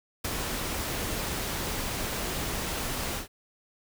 pink noise with ADSR envelope, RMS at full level -28 dBFS, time 0.24-3.28 s, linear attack 10 ms, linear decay 12 ms, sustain -4 dB, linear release 120 ms, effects none

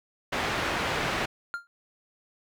white low-pass noise, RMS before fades -29 dBFS, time 0.32-1.26 s, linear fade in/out 10 ms, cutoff 2100 Hz, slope 12 dB/octave
triangle tone with exponential decay, 1396.9 Hz, F6, in tune, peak -24 dBFS, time 1.54-1.67 s, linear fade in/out 0 ms, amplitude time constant 28 ms
effects none

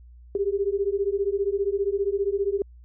sine beating tone pair, 391.2 / 406.2 Hz, G4 / G#4, -4 / -38 cents, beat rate 15 Hz, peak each -25 dBFS, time 0.35-2.62 s, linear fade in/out 2 ms, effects added 60 Hz sine -45 dBFS peak until 2.84 s

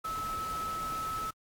sine tone in noise, 1300 Hz, E6, 24 cents flat, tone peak -33 dBFS, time 0.04-1.31 s, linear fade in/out 10 ms, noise pink, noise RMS -44 dBFS, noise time 0.04-1.31 s, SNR +8 dB, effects AAC 64 kbps

